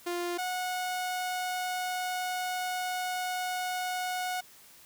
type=tone pair in turn; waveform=sawtooth; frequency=349.7 / 731.8 Hz; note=F4 / F#5; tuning=+2 / -19 cents; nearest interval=octave + minor second; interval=1279 cents; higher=second; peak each=-27 dBFS; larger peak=neither; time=0.06-0.38 / 0.38-4.41 s; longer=second; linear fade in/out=10 ms; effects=white hiss -55 dBFS RMS until 4.85 s